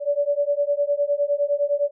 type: beating tone pair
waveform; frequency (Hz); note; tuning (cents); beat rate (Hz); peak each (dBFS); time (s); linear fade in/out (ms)
sine; 571 / 580.8; D5 / D5; -49 / -19; 9.8; -22; 0-1.91; 50
effects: none